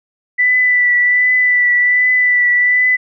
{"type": "tone with vibrato", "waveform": "sine", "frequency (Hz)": 1980, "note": "B6", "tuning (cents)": 4, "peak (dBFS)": -9, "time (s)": [0.38, 2.97], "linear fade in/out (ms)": 20, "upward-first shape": "triangle", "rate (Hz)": 1.3, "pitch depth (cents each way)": 24, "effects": []}